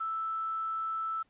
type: tone with quantisation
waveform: sine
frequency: 1318.5 Hz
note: E6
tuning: in tune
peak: -31 dBFS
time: 0-1.23 s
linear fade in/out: 10 ms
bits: 9
effects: pink hiss -72 dBFS RMS until 1.29 s + resampled to 8000 Hz

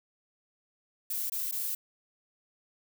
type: noise with dropouts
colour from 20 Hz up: violet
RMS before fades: -33 dBFS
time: 1.1-1.75 s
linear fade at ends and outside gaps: 5 ms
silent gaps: 1.298-1.32 / 1.513-1.523 s
effects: none

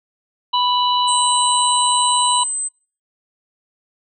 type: harmonic tone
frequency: 987.8 Hz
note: B5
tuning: in tune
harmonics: 1 / 3 / 4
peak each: -16 / -21 / -22 dBFS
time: 0.53-2.44 s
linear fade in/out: 10 ms
type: tone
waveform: sine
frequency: 8170 Hz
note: C9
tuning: 42 cents flat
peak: -20 dBFS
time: 1.07-2.69 s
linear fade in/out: 20 ms
effects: noise-tail reverb RT60 0.4 s tail -24 dB re dry

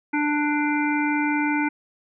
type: harmonic tone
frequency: 295.8 Hz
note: D4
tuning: 13 cents sharp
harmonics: 1 / 3 / 5 / 7 / 8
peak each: -22 / -27 / -29 / -30 / -31 dBFS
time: 0.13-1.69 s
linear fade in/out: 10 ms
effects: none

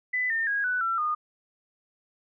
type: tone with pitch steps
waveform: sine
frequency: 2000 / 1812.9 / 1643.4 / 1489.7 / 1350.3 / 1224.1 Hz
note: B6 / A#6 / G#6 / F#6 / E6 / D#6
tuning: +21 / -49 / -19 / +11 / +41 / -29 cents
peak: -24 dBFS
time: 0.13-1.15 s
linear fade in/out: 10 ms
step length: 170 ms
effects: none

